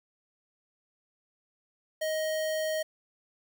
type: tone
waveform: square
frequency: 627 Hz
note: D#5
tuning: 13 cents sharp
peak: -29 dBFS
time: 2.01-2.83 s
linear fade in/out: 10 ms
effects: 10-bit